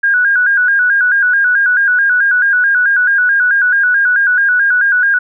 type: tone with vibrato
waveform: sine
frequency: 1545 Hz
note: G6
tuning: 26 cents flat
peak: -8 dBFS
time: 0.03-5.19 s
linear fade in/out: 10 ms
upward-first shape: square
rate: 4.6 Hz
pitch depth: 78 cents each way
effects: none